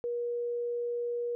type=tone; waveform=sine; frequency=478.2 Hz; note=A#4; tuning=44 cents sharp; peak=-30 dBFS; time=0.04-1.35 s; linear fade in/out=0 ms; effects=none